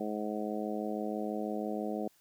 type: harmonic tone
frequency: 106.1 Hz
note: G#2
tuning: 38 cents sharp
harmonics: 2 / 3 / 4 / 5 / 6 / 7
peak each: -37 / -39 / -40 / -41 / -42 / -42 dBFS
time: 0-2.08 s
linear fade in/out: 5 ms
effects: white hiss -67 dBFS RMS until 2.2 s